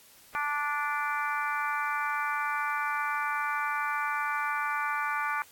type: harmonic tone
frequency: 292.6 Hz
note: D4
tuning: 6 cents flat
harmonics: 3 / 4 / 5 / 6 / 7 / 8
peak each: -34 / -32 / -33 / -39 / -41 / -38 dBFS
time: 0.35-5.42 s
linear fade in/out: 0 ms
effects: white hiss -56 dBFS RMS until 5.51 s + AAC 64 kbps